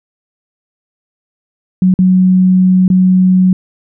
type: tone with dropouts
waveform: sine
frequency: 185 Hz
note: F#3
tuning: in tune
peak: -5 dBFS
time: 1.82-3.53 s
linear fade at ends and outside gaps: 2 ms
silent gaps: 1.94-1.989 / 2.88-2.901 s
effects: none